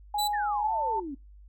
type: tone with pitch glide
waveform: sine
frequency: 830.6 to 890.2 Hz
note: G#5 to A5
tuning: 0 to +20 cents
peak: -26 dBFS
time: 0.14-1 s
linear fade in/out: 5 ms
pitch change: +120 cents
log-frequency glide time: 0.61-0.72 s
type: tone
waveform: sawtooth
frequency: 3966 Hz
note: B7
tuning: 7 cents sharp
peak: -26 dBFS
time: 0.18-0.28 s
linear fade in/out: 10 ms
type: exponential sweep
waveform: sine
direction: down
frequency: 1877 to 261.6 Hz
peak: -33 dBFS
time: 0.33-1.15 s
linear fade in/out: 10 ms
effects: noise-tail reverb RT60 0.2 s tail -20 dB re dry + added 50 Hz sine -48 dBFS peak until 1.48 s